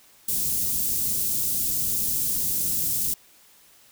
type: band-stop noise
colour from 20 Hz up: white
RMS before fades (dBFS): -25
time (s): 0.28-3.14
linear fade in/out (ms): 5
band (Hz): 240 to 7700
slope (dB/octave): 12
effects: white hiss -55 dBFS RMS until 3.91 s